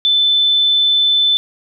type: tone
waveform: sine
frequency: 3520 Hz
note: A7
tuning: in tune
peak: -10 dBFS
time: 0.05-1.37 s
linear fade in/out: 0 ms
effects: none